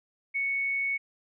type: tone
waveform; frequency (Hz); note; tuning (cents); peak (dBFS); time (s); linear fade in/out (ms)
sine; 2217; C#7; 0; -26; 0.34-0.98; 20
effects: none